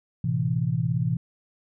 sine chord, A minor, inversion none, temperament equal with one note detuned, 110 / 127.97 / 164.81 Hz, A2 / C3 / E3, 0 / -38 / 0 cents, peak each -29 / -25 / -26 dBFS, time 0.24-1.17 s, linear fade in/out 5 ms, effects none

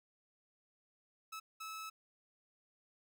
sawtooth tone bursts at uneven times, 1300 Hz, E6, 24 cents flat, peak -40 dBFS, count 2, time 1.32-1.4 / 1.6-1.9 s, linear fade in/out 10 ms, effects none

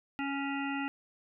harmonic tone, 277.9 Hz, C#4, 4 cents sharp, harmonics 1 / 3 / 5 / 7 / 9 / 10, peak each -34 / -39 / -41 / -42 / -44 / -44 dBFS, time 0.19-0.88 s, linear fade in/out 0 ms, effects none

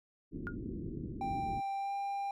white low-pass noise, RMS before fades -41 dBFS, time 0.31-1.62 s, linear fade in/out 50 ms, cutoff 360 Hz, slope 48 dB/octave
sine tone with exponential decay, 1425 Hz, F6, 34 cents sharp, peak -33 dBFS, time 0.47-0.56 s, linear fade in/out 0 ms, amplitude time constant 19 ms
triangle tone with pitch glide, 788 to 796.7 Hz, G5 to G5, +9 to +28 cents, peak -32 dBFS, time 1.21-2.31 s, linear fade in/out 2 ms, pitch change +19 cents, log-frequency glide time 1.78-1.93 s
effects none

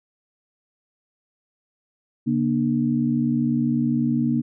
sine tone cluster, 137.9 / 238 / 298 Hz, C#3 / A#3 / D4, -9 / +36 / +25 cents, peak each -26 / -20 / -25 dBFS, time 2.26-4.42 s, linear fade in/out 20 ms, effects none

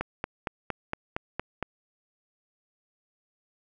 click train, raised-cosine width 0.5 ms, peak -14 dBFS, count 8, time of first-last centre 0.01-1.627 s, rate 4.33 Hz, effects none

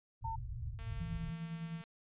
white low-pass noise, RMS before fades -42 dBFS, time 0.21-1.33 s, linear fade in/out 20 ms, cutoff 130 Hz, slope 96 dB/octave
sine tone, 901 Hz, A5, 41 cents sharp, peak -38 dBFS, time 0.24-0.36 s, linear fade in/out 10 ms
click train, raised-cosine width 0.3 ms, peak -40 dBFS, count 239, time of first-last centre 0.79-1.838 s, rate 227 Hz
sine tone with tremolo, 164.81 Hz, E3, in tune, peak -37 dBFS, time 1-1.82 s, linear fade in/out 10 ms, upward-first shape sine, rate 9.8 Hz, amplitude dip 60%
effects resampled to 8000 Hz

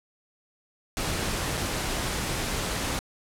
pink noise with dropouts, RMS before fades -29 dBFS, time 0.97-2.99 s, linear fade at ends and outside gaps 0 ms, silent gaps 1.572-1.576 s, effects low-pass 11000 Hz 12 dB/octave

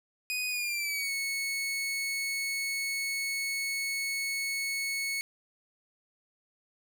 sawtooth tone with pitch glide, 2489 to 2205 Hz, D#7 to C#7, 0 to -10 cents, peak -27 dBFS, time 0.3-5.21 s, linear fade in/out 0 ms, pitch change -210 cents, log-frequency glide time 0.49-1.12 s, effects none

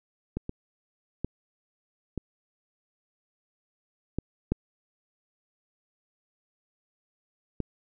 clicks, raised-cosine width 3 ms, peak -17 / -20 / -16 / -18 / -15 / -11 / -16 dBFS, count 7, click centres 0.37 / 0.494 / 1.246 / 2.177 / 4.186 / 4.52 / 7.603 s, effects none

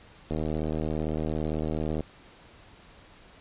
click train, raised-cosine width 2 ms, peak -17 dBFS, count 133, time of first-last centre 0.31-2.007 s, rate 77.8 Hz, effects pink hiss -53 dBFS RMS until 3.4 s + resampled to 8000 Hz

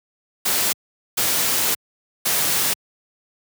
white noise bursts at uneven times, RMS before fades -20 dBFS, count 3, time 0.45-0.73 / 1.17-1.75 / 2.25-2.74 s, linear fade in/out 10 ms, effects high-pass 100 Hz 12 dB/octave

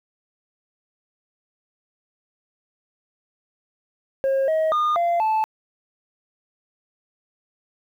sine tone with pitch steps, 539 / 634 / 1219 / 689 / 874 Hz, C#5 / D#5 / D#6 / F5 / A5, -49 / +32 / -36 / -24 / -12 cents, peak -15 dBFS, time 4.24-5.44 s, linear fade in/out 0 ms, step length 240 ms, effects tanh soft clip ceiling -17 dBFS + 9-bit

